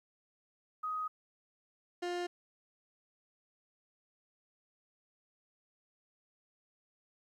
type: tone pair in turn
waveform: sine / 30% pulse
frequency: 1254 / 352.8 Hz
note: D#6 / F4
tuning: +13 / +18 cents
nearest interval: octave + minor seventh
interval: 2195 cents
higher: first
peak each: -34 / -32 dBFS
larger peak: second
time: 0.83-1.08 / 2.02-2.27 s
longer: neither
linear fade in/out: 10 ms
effects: low-pass 6000 Hz 12 dB/octave + 12-bit